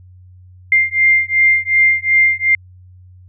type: beating tone pair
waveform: sine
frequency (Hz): 2101 / 2103.7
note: C7 / C7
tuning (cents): +7 / +9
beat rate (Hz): 2.7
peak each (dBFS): -13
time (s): 0.72-2.55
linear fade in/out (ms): 2
effects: added 91 Hz sine -39 dBFS peak until 3.28 s